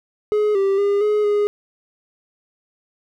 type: tone with pitch steps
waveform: triangle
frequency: 421.5 / 391.6 / 403.8 / 420.9 / 413.5 Hz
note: G#4 / G4 / G#4 / G#4 / G#4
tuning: +26 / -2 / -49 / +23 / -8 cents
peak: -13 dBFS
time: 0.32-1.47 s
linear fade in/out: 0 ms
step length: 230 ms
effects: none